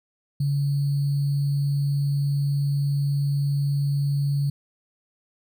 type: tone with sample-and-hold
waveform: sine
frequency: 141.7 Hz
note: C#3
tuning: 38 cents sharp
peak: -20 dBFS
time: 0.4-4.5 s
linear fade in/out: 5 ms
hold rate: 4410 Hz
effects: none